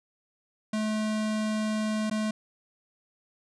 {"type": "tone with dropouts", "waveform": "square", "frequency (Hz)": 215.5, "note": "A3", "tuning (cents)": -36, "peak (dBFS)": -27, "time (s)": [0.73, 2.31], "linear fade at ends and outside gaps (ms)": 5, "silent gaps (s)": [2.099, 2.111], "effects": ["resampled to 22050 Hz"]}